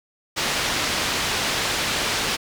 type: low-pass noise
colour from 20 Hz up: white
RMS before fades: -24 dBFS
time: 0.36-2.37 s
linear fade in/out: 20 ms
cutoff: 4500 Hz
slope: 12 dB/octave
effects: none